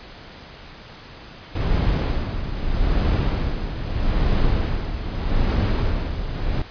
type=noise with tremolo; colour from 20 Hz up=brown; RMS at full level=-18 dBFS; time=1.55-6.62 s; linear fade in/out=5 ms; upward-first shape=sine; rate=0.8 Hz; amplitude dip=65%; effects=pink hiss -41 dBFS RMS until 6.7 s + resampled to 11025 Hz